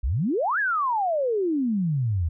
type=exponential two-way sweep; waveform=sine; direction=up then down; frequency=51.2 to 1740 to 77.1 Hz; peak=-21 dBFS; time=0.03-2.29 s; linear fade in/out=10 ms; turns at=0.59 s; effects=none